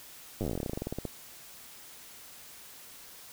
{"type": "slowing click train", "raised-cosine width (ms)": 2, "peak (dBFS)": -20, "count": 23, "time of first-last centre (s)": [0.41, 1.053], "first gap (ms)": 9, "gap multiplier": 1.1, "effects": ["white hiss -50 dBFS RMS until 3.32 s"]}